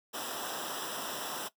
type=noise with comb filter; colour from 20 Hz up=pink; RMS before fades=-38 dBFS; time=0.13-1.49 s; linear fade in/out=20 ms; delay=0.45 ms; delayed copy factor=-0.8; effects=noise-tail reverb RT60 0.1 s tail -17 dB re dry + high-pass 200 Hz 12 dB/octave